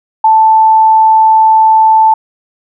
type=tone; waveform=sine; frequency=880 Hz; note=A5; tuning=in tune; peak=-3 dBFS; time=0.24-2.14 s; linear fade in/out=5 ms; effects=none